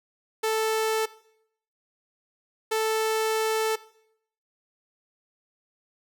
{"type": "tone pair in turn", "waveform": "sawtooth", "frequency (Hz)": [440, 440], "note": ["A4", "A4"], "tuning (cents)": [0, 0], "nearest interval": "unison", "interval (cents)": 0, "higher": "neither", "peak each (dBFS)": -19, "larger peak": "neither", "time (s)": [[0.43, 1.06], [2.71, 3.76]], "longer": "second", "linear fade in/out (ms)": 10, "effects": ["noise-tail reverb RT60 0.7 s tail -19 dB re dry"]}